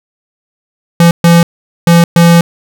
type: tone bursts at uneven times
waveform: square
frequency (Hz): 170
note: F3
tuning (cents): -46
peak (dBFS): -3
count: 4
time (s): 1-1.11 / 1.24-1.43 / 1.87-2.04 / 2.16-2.41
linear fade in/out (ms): 2
effects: none